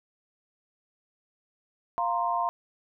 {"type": "chord", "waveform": "sine", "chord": "F suspended fourth", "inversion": "none", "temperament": "just", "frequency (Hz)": [698.5, 931.3, 1047.7], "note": ["F5", "Bb5", "C6"], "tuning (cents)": [0, -2, 2], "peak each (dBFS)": -29, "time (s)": [1.98, 2.49], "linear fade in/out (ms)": 0, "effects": []}